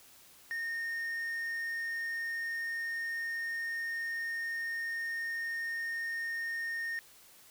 triangle tone, 1838 Hz, A#6, 25 cents flat, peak -32 dBFS, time 0.51-6.99 s, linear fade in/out 0 ms, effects white hiss -58 dBFS RMS until 7.5 s

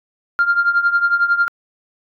sine tone with tremolo, 1396.9 Hz, F6, in tune, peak -8 dBFS, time 0.39-1.48 s, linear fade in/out 0 ms, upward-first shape triangle, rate 11 Hz, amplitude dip 85%, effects tanh soft clip ceiling -7 dBFS

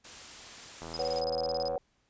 white noise, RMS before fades -46 dBFS, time 0.04-1.21 s, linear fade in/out 10 ms
click train, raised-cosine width 1 ms, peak -28 dBFS, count 78, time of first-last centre 0.82-1.757 s, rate 82.2 Hz
sine tone bursts, 5030 Hz, D#8, 18 cents sharp, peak -35 dBFS, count 14, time 0.94-1.681 s, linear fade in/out 0 ms, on 26 ms, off 29 ms
sine chord, B suspended second, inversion none, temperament equal with one note detuned, 493.9 / 554.4 / 744.7 Hz, B4 / C#5 / F#5, 0 / 0 / +11 cents, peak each -34 / -33 / -36 dBFS, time 0.99-1.78 s, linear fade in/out 2 ms
effects pink hiss -72 dBFS RMS until 2.09 s + resampled to 16000 Hz

